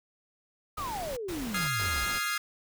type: noise bursts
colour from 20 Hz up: pink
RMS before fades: -40 dBFS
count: 3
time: 0.77-2.19 s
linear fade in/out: 10 ms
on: 400 ms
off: 110 ms
type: exponential sweep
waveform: sine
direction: down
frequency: 1287 to 58.27 Hz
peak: -33 dBFS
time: 0.77-2.05 s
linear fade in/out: 10 ms
type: chord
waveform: sawtooth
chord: F minor seventh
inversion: third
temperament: equal with one note detuned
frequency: 1244.5 / 1389.7 / 1661.2 / 2093 Hz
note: Eb6 / F6 / Ab6 / C7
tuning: 0 / -9 / 0 / 0 cents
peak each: -31 dBFS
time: 1.54-2.38 s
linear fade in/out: 5 ms
effects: none